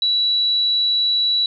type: tone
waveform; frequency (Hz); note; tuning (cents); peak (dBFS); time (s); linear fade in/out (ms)
sine; 3928; B7; -10; -15; 0.02-1.46; 2
effects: none